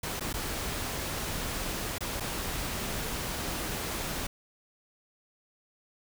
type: noise with dropouts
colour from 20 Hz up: pink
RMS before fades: -34 dBFS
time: 0.03-4.27 s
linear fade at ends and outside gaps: 5 ms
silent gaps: 0.197-0.207 / 0.329-0.339 / 1.983-2.006 / 2.2-2.205 s
effects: none